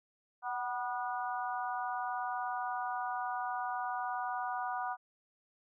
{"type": "harmonic tone with a mistuned harmonic", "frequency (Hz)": 243.6, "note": "B3", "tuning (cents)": -24, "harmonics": [3, 4, 5, 6], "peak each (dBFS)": [-37, -39, -41, -43], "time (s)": [0.42, 4.97], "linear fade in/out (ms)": 50, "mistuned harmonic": 3, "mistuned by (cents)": 37, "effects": []}